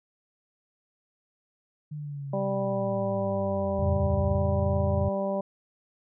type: linear sweep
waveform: sine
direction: down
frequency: 151.5 to 66 Hz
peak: -33 dBFS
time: 1.91-4.37 s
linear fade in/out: 10 ms
type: harmonic tone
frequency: 195.9 Hz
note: G3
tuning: 1 cent flat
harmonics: 1 / 2 / 3 / 4 / 5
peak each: -31 / -36 / -28 / -38 / -38 dBFS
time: 2.33-5.41 s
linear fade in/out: 5 ms
type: chord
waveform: sine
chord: F augmented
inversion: none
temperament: equal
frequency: 87.31 / 110 / 138.59 Hz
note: F2 / A2 / C#3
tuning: 0 / 0 / 0 cents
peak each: -26 / -32 / -32 dBFS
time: 3.79-5.09 s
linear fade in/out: 5 ms
effects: none